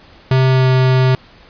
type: tone with pitch glide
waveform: square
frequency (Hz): 130.81 to 129.68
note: C3 to C3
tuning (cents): 0 to -15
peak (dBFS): -10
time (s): 0.31-1.15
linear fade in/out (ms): 2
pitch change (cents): -15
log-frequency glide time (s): 0.49-0.68
effects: pink hiss -44 dBFS RMS until 1.49 s + resampled to 11025 Hz